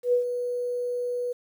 sine tone with ADSR envelope, 490 Hz, B4, 14 cents flat, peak -17 dBFS, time 0.03-1.33 s, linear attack 98 ms, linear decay 110 ms, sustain -9 dB, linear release 11 ms, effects 9-bit

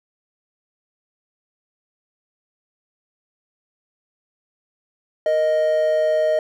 triangle tone pair together, 466.3 / 622.3 Hz, A#4 / D#5, +1 / 0 cents, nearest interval perfect fourth, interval 499 cents, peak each -24 / -14 dBFS, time 5.26-6.39 s, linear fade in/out 2 ms, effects none

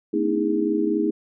sine tone cluster, 222 / 254.1 / 294.5 / 318.5 / 409.1 Hz, A3 / B3 / D4 / D#4 / G#4, +16 / +49 / +5 / +41 / -26 cents, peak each -27 / -30 / -30 / -22 / -25 dBFS, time 0.13-1.11 s, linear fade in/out 10 ms, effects none

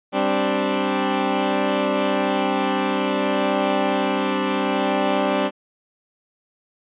15% pulse chord, G suspended fourth, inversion none, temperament equal, 196 / 261.6 / 293.7 Hz, G3 / C4 / D4, 0 / 0 / 0 cents, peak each -17 dBFS, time 0.12-5.51 s, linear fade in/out 50 ms, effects resampled to 8000 Hz

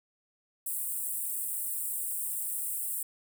pink high-pass noise, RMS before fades -34 dBFS, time 0.66-3.03 s, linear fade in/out 5 ms, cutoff 8000 Hz, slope 96 dB/octave, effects none

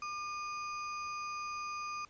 sine tone with sample-and-hold, 1200 Hz, D6, 37 cents sharp, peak -37 dBFS, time 0.02-2.05 s, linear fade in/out 2 ms, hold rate 3675 Hz, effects pink hiss -63 dBFS RMS until 2.09 s + resampled to 16000 Hz

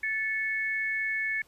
sine tone pair together, 1748 / 2205 Hz, A6 / C#7, -12 / -10 cents, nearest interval major third, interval 402 cents, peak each -30 / -30 dBFS, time 0.03-1.42 s, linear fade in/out 5 ms, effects pink hiss -62 dBFS RMS until 1.47 s + resampled to 32000 Hz

